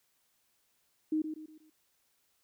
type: tone with echo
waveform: sine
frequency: 311.1 Hz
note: D#4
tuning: in tune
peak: -27 dBFS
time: 1.12-1.22 s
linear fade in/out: 5 ms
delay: 120 ms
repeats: 4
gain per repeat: -8 dB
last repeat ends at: 1.7 s
effects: white hiss -74 dBFS RMS until 2.43 s